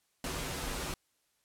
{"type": "noise with comb filter", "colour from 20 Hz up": "pink", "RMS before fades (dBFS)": -37, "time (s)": [0.24, 0.94], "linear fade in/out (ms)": 2, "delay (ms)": 9.5, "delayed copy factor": -0.6, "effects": ["white hiss -75 dBFS RMS until 1.44 s", "low-pass 12000 Hz 12 dB/octave"]}